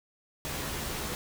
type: noise with comb filter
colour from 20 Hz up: pink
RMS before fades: -35 dBFS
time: 0.45-1.15 s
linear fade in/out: 0 ms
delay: 14 ms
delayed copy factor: +0.5
effects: none